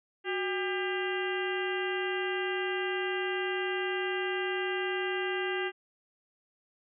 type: harmonic tone with a mistuned harmonic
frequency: 399 Hz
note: G4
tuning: 31 cents sharp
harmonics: 1 / 2 / 3 / 4 / 5 / 6 / 7 / 8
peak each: -32 / -39 / -43 / -37 / -38 / -47 / -39 / -47 dBFS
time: 0.24-5.72 s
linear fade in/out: 50 ms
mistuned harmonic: 1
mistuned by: -130 cents
effects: none